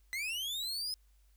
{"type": "linear sweep", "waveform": "40% pulse", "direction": "up", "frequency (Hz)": [2000, 5130], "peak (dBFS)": -34, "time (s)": [0.13, 0.94], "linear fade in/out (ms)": 0, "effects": ["added 50 Hz sine -62 dBFS peak until 1.36 s", "white hiss -75 dBFS RMS until 1.36 s"]}